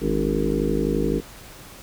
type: harmonic tone with a mistuned harmonic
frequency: 51.7 Hz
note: G#1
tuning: 7 cents flat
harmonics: 1 / 3 / 4 / 5 / 6 / 7 / 8 / 9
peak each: -28 / -28 / -28 / -28 / -28 / -28 / -28 / -28 dBFS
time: 0-1.22 s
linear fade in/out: 50 ms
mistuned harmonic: 5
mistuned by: +76 cents
effects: pink hiss -43 dBFS RMS until 1.82 s